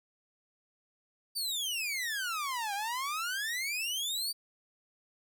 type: exponential two-way sweep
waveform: sawtooth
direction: down then up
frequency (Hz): 4699 to 784 to 4699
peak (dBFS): -29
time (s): 1.35-4.33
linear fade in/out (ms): 20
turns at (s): 2.74
effects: none